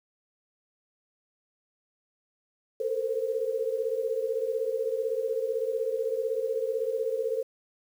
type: tone cluster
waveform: sine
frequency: 444.4 / 460.3 / 522 Hz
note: A4 / A#4 / C5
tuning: +17 / -22 / -4 cents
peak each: -31 dBFS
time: 2.8-7.43 s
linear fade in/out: 5 ms
effects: 9-bit